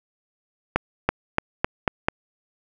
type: accelerating click train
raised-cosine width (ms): 0.5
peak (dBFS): -3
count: 6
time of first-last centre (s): 0.76-2.085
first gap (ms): 330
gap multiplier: 0.89
effects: none